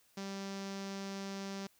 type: tone with low-pass filter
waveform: sawtooth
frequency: 196 Hz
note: G3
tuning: in tune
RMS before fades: -42 dBFS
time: 0.17-1.67 s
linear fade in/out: 5 ms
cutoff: 5700 Hz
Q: 2.5
effects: white hiss -69 dBFS RMS until 1.79 s